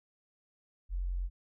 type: tone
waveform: sine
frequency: 44.82 Hz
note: F1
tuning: 46 cents sharp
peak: -31 dBFS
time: 0.89-1.3 s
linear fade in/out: 50 ms
effects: none